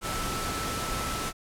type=tone in noise; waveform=sine; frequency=1318.5 Hz; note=E6; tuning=in tune; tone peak=-35 dBFS; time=0.01-1.33 s; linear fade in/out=50 ms; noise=pink; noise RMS=-32 dBFS; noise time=0.01-1.33 s; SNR=-6 dB; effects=low-pass 12000 Hz 12 dB/octave